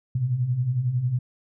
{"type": "beating tone pair", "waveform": "sine", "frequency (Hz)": [116.54, 127.54], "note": ["A#2", "C3"], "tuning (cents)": [0, -44], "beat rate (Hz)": 11, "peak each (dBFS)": [-29, -22], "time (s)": [0.15, 1.19], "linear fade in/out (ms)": 5, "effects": []}